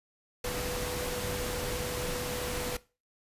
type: tone in noise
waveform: sine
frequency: 493.9 Hz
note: B4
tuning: in tune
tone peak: -36 dBFS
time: 0.44-2.77 s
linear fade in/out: 5 ms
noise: pink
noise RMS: -35 dBFS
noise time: 0.44-2.77 s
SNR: -4 dB
effects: noise-tail reverb RT60 0.3 s tail -19 dB re dry + resampled to 32000 Hz